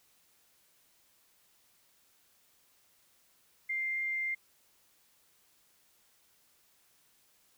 sine tone, 2101 Hz, C7, 7 cents sharp, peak -31 dBFS, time 3.69-4.35 s, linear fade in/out 10 ms, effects white hiss -68 dBFS RMS until 7.57 s

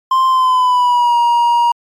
triangle tone with pitch glide, 1046.5 to 948.6 Hz, C6 to A#5, 0 to +30 cents, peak -7 dBFS, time 0.11-1.72 s, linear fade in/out 5 ms, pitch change -170 cents, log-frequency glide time 0.27-1.17 s, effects MP3 96 kbps

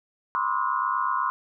sine tone cluster, 986 / 1054 / 1156 / 1290 / 1438 Hz, B5 / C6 / D6 / E6 / F#6, -3 / +12 / -28 / -38 / -50 cents, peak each -31 / -25 / -31 / -32 / -33 dBFS, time 0.35-1.3 s, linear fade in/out 0 ms, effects none

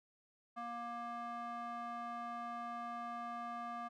square tone with band-pass filter, 236.3 Hz, A#3, 24 cents sharp, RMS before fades -44 dBFS, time 0.56-3.89 s, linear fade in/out 20 ms, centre 990 Hz, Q 6, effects none

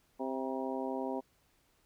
harmonic tone with a mistuned harmonic, 131.6 Hz, C3, 10 cents sharp, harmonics 2 / 3 / 4 / 5 / 6 / 7, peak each -38 / -40 / -41 / -42 / -43 / -43 dBFS, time 0.19-1.21 s, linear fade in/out 20 ms, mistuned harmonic 7, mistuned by +52 cents, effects pink hiss -71 dBFS RMS until 1.85 s

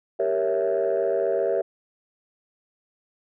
sine chord, G diminished seventh, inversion none, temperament equal, 392 / 466.2 / 554.4 / 659.3 Hz, G4 / Bb4 / Db5 / Fb5, 0 / 0 / 0 / 0 cents, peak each -25 dBFS, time 0.19-1.62 s, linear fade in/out 10 ms, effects tanh soft clip ceiling -15 dBFS

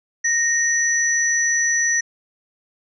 sine tone pair together, 1856 / 5923 Hz, A#6 / F#8, -8 / +1 cents, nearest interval octave + minor sixth, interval 2009 cents, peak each -19 dBFS, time 0.24-2.01 s, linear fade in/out 10 ms, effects none

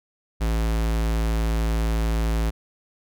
square tone, 55.4 Hz, A1, 13 cents sharp, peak -21 dBFS, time 0.4-2.51 s, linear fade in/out 20 ms, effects none

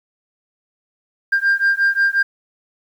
sine beating tone pair, 1593 / 1598.6 Hz, G6 / G6, +27 / +33 cents, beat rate 5.6 Hz, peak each -15 dBFS, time 1.32-2.23 s, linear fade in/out 10 ms, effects tanh soft clip ceiling -10 dBFS + 8-bit

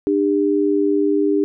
sine tone pair together, 300 / 400.5 Hz, D4 / G4, +37 / +37 cents, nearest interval perfect fourth, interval 500 cents, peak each -17 dBFS, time 0.07-1.44 s, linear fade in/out 0 ms, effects none

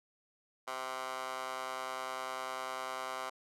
15% pulse tone with high-pass filter, 130 Hz, C3, 11 cents flat, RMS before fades -40 dBFS, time 0.67-3.3 s, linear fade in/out 10 ms, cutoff 860 Hz, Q 6.4, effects low-pass 12000 Hz 12 dB/octave

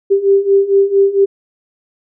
sine beating tone pair, 392 / 396.4 Hz, G4 / G4, 0 / +19 cents, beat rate 4.4 Hz, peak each -13 / -10 dBFS, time 0.1-1.26 s, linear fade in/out 20 ms, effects none

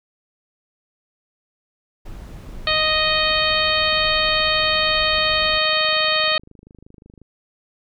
brown noise, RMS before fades -35 dBFS, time 2.05-5.58 s, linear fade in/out 10 ms
click train, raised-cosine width 3 ms, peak -32 dBFS, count 122, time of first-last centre 2.49-7.217 s, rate 25.6 Hz
harmonic tone, 622.3 Hz, D#5, in tune, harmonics 1 / 2 / 3 / 4 / 5 / 6 / 7, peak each -24 / -24 / -24 / -24 / -24 / -24 / -24 dBFS, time 2.67-6.38 s, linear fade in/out 2 ms
effects none

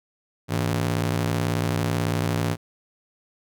sawtooth ring-modulated tone, 130 Hz, C3, 11 cents flat, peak -15 dBFS, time 0.48-2.57 s, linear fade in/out 50 ms, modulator 29.1 Hz, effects none

